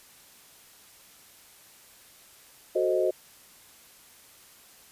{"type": "chord", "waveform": "sine", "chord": "F# diminished seventh", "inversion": "none", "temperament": "equal", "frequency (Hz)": [370, 440, 523.3, 622.3], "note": ["F#4", "A4", "C5", "Eb5"], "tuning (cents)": [0, 0, 0, 0], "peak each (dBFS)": [-26, -32, -28, -27], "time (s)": [2.75, 3.11], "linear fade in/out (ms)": 10, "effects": ["white hiss -54 dBFS RMS until 4.91 s", "resampled to 32000 Hz"]}